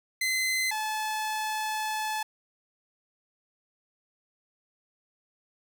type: tone pair in turn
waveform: sawtooth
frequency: 2052 / 863.8 Hz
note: C7 / A5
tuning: -34 / -32 cents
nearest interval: octave + minor third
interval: 1498 cents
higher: first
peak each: -22 / -25 dBFS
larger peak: first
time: 0.21-0.71 / 0.71-2.23 s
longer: second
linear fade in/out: 5 ms
effects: none